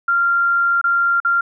sine tone with dropouts, 1387 Hz, F6, 12 cents flat, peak -13 dBFS, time 0.08-1.41 s, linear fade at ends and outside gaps 5 ms, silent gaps 0.814-0.84 / 1.202-1.248 s, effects none

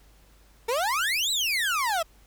30% pulse exponential two-way sweep, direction up then down, 440 to 4075 to 627 Hz, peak -21 dBFS, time 0.68-2.03 s, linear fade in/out 10 ms, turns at 1.31 s, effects added 50 Hz sine -55 dBFS peak until 2.26 s + pink hiss -60 dBFS RMS until 2.26 s

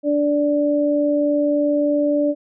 sine tone pair together, 292 / 584.7 Hz, D4 / D5, -10 / -8 cents, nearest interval octave, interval 1202 cents, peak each -18 dBFS, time 0.03-2.35 s, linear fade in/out 50 ms, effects none

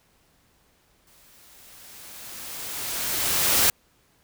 white noise with exponential growth, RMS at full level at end -18 dBFS, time 1.07-3.7 s, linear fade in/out 2 ms, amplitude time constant 570 ms, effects pink hiss -63 dBFS RMS until 4.23 s

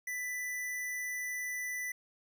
square tone, 1987 Hz, B6, 10 cents sharp, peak -36 dBFS, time 0.07-1.92 s, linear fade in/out 5 ms, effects none

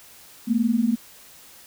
sine tone pair together, 220 / 241.3 Hz, A3 / B3, 0 / -40 cents, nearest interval major second, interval 160 cents, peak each -21 dBFS, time 0.47-0.96 s, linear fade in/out 20 ms, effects white hiss -48 dBFS RMS until 1.66 s

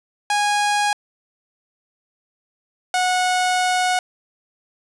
sawtooth tone pair in turn, 825 / 732.4 Hz, G#5 / F#5, -12 / -18 cents, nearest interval major second, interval 206 cents, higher first, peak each -13 dBFS, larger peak neither, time 0.3-0.93 / 2.94-3.99 s, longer second, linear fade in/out 2 ms, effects resampled to 24000 Hz + 8-bit

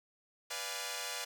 5% pulse chord, B diminished seventh, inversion none, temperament equal, 493.9 / 587.3 / 698.5 / 830.6 Hz, B4 / D5 / F5 / Ab5, 0 / 0 / 0 / 0 cents, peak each -32 dBFS, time 0.5-1.25 s, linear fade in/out 10 ms, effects none

